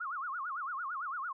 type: tone with vibrato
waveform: sine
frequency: 1244.5 Hz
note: D#6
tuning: in tune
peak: -35 dBFS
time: 0-1.33 s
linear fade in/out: 10 ms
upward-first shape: sine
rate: 8.9 Hz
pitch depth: 280 cents each way
effects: none